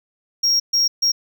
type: tone bursts at uneven times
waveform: triangle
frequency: 5588 Hz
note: F8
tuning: in tune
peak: -13 dBFS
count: 3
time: 0.43-0.6 / 0.73-0.88 / 1.02-1.12 s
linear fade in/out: 10 ms
effects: none